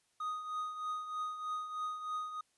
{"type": "tone with tremolo", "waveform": "triangle", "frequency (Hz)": 1244.5, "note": "D#6", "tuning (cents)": 0, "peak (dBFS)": -32, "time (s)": [0.2, 2.41], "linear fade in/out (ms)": 5, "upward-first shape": "triangle", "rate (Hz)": 3.2, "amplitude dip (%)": 65, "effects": ["white hiss -75 dBFS RMS until 2.57 s", "resampled to 24000 Hz"]}